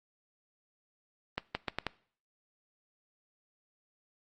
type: accelerating click train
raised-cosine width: 0.3 ms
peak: -15 dBFS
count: 5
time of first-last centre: 1.38-1.867 s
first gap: 170 ms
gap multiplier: 0.78
effects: noise-tail reverb RT60 0.5 s tail -21 dB re dry + Opus 24 kbps